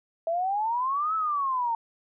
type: exponential two-way sweep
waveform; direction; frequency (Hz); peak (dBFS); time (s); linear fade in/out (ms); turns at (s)
sine; up then down; 649 to 1318.5 to 904; -24; 0.27-1.75; 2; 1.15
effects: none